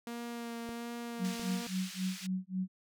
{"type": "tone with vibrato", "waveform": "sawtooth", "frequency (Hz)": 234.7, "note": "A#3", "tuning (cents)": 12, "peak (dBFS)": -35, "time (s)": [0.07, 1.67], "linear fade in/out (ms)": 2, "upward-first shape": "sine", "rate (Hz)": 1.4, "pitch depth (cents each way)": 15}
{"type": "clicks", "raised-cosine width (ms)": 2, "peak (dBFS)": [-32, -35], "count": 2, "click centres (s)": [0.691, 1.396]}
{"type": "tone with tremolo", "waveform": "sine", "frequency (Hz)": 186.5, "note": "F#3", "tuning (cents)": 14, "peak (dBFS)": -30, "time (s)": [1.18, 2.68], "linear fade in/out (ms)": 50, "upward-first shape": "sine", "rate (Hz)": 3.7, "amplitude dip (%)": 100}
{"type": "band-pass noise", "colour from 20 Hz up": "white", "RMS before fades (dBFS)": -46, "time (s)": [1.24, 2.27], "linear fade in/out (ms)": 10, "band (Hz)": [1900, 5800], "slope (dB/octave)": 12}
{"effects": []}